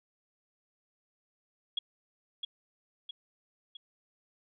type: tone with echo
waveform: sine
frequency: 3322 Hz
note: G#7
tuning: in tune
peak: -28 dBFS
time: 1.77-1.79 s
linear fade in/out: 5 ms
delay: 660 ms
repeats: 3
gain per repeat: -5 dB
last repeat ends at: 3.77 s
effects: none